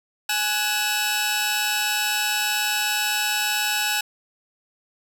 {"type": "tone cluster", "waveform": "20% pulse", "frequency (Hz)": [838, 1482, 2641, 3843], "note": ["G#5", "F#6", "E7", "B7"], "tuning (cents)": [15, 2, 3, -48], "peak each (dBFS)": -22, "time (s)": [0.29, 4.01], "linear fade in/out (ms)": 5, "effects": []}